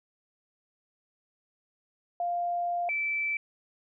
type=tone pair in turn; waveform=sine; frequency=698.5 / 2322 Hz; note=F5 / D7; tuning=0 / -20 cents; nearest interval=octave + major sixth; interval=2080 cents; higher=second; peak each=-27 / -27 dBFS; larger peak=neither; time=2.2-2.89 / 2.89-3.37 s; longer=first; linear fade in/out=2 ms; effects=none